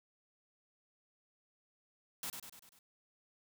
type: noise with echo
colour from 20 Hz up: white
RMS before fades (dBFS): -41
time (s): 2.23-2.3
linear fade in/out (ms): 2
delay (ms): 98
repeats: 5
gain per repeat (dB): -5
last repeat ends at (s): 2.79
effects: none